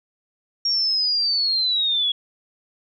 sine linear sweep, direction down, 5588 to 3322 Hz, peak -18 dBFS, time 0.65-2.12 s, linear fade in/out 5 ms, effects none

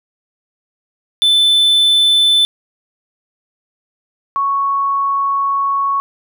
triangle / sine tone pair in turn, 3520 / 1108.7 Hz, A7 / C#6, 0 / 0 cents, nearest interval octave + minor sixth, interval 2000 cents, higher first, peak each -7 / -13 dBFS, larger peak first, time 1.22-2.45 / 4.36-6 s, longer second, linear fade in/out 0 ms, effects none

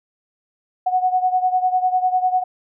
sine beating tone pair, 735 / 745 Hz, F#5 / F#5, -12 / +12 cents, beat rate 10 Hz, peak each -17 / -21 dBFS, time 0.86-2.44 s, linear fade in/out 10 ms, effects none

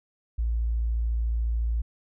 triangle tone with tanh clipping, 57 Hz, A#1, 38 cents flat, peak -23 dBFS, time 0.38-1.82 s, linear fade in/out 10 ms, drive 4 dB, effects none

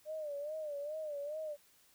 sine tone with vibrato, 598 Hz, D5, 31 cents sharp, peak -38 dBFS, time 0.05-1.57 s, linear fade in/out 50 ms, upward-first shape sine, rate 2.4 Hz, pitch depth 95 cents each way, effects white hiss -67 dBFS RMS until 1.94 s

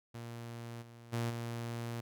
sawtooth tone with level steps, 117.4 Hz, A#2, 13 cents sharp, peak -39 / -48 / -29 / -34 dBFS, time 0.14-2.01 s, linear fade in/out 10 ms, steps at 0.81 / 1.12 / 1.29 s, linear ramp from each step 20 ms, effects none

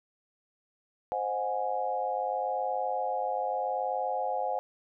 sine chord, Ab dominant seventh, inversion first, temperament equal with one note detuned, 523.3 / 622.3 / 729.8 / 830.6 Hz, C5 / Eb5 / Gb5 / Ab5, 0 / 0 / -24 / 0 cents, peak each -34 / -38 / -32 / -33 dBFS, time 1.12-4.59 s, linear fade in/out 0 ms, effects none

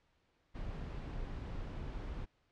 brown noise, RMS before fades -42 dBFS, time 0.54-2.26 s, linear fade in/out 20 ms, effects pink hiss -75 dBFS RMS until 2.51 s + low-pass 4000 Hz 12 dB/octave

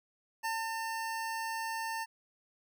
25% pulse tone with ADSR envelope, 900 Hz, A5, 39 cents sharp, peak -28 dBFS, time 0.43-2.06 s, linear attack 22 ms, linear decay 230 ms, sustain -3 dB, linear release 33 ms, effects none

